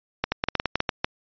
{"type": "clicks", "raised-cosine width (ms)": 0.3, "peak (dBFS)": -6, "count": 11, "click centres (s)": [0.24, 0.32, 0.439, 0.486, 0.553, 0.599, 0.657, 0.756, 0.804, 0.892, 1.045], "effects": ["resampled to 11025 Hz"]}